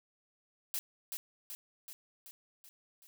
blue noise with echo, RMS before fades -36 dBFS, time 0.74-0.79 s, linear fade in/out 0 ms, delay 380 ms, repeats 6, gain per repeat -4 dB, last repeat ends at 3.07 s, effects none

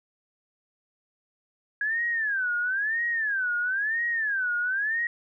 sine tone with vibrato, 1646 Hz, G#6, 16 cents flat, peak -24 dBFS, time 1.81-5.07 s, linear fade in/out 2 ms, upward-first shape sine, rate 1 Hz, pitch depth 240 cents each way, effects none

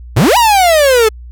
45% pulse exponential two-way sweep, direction up then down, 93.9 to 987.8 to 424.6 Hz, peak -6 dBFS, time 0.16-1.09 s, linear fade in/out 10 ms, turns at 0.37 s, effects added 60 Hz sine -28 dBFS peak until 1.31 s

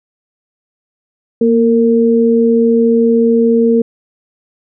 sine tone pair together, 233.6 / 458.4 Hz, A#3 / A#4, +4 / -29 cents, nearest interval octave, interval 1167 cents, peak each -10 dBFS, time 1.41-3.82 s, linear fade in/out 5 ms, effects none

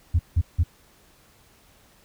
sine tone bursts, 84 Hz, E2, 33 cents sharp, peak -14 dBFS, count 3, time 0.14-0.636 s, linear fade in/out 10 ms, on 52 ms, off 170 ms, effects tanh soft clip ceiling -13 dBFS + pink hiss -57 dBFS RMS until 2.04 s

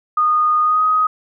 sine tone with pitch glide, 1230 to 1255.8 Hz, D#6 to D#6, -20 to +16 cents, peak -12 dBFS, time 0.17-1.07 s, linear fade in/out 5 ms, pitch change +36 cents, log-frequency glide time 0.62-0.83 s, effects none

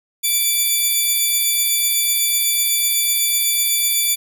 5% pulse tone pair together, 2328 / 3488 Hz, D7 / A7, -16 / -16 cents, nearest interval perfect fifth, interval 700 cents, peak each -10 dBFS, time 0.23-4.16 s, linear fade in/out 20 ms, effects none

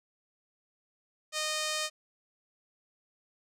5% pulse tone, 616 Hz, D#5, 17 cents flat, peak -19 dBFS, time 1.32-1.9 s, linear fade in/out 50 ms, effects resampled to 32000 Hz

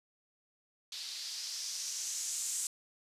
violet noise with low-pass filter sweep, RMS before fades -39 dBFS, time 0.92-2.67 s, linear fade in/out 2 ms, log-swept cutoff 4200 to 7800 Hz, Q 3, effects resampled to 32000 Hz

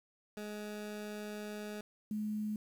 20% pulse / sine tone pair in turn, 209.8 / 212.4 Hz, G#3 / G#3, +18 / +39 cents, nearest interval unison, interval 21 cents, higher second, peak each -36 / -34 dBFS, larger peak second, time 0.37-1.81 / 2.11-2.56 s, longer first, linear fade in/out 2 ms, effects 10-bit

